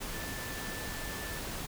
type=tone in noise; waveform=sine; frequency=1760 Hz; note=A6; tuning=in tune; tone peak=-44 dBFS; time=0.13-1.4 s; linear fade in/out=20 ms; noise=pink; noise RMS=-39 dBFS; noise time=0-1.67 s; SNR=-8 dB; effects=none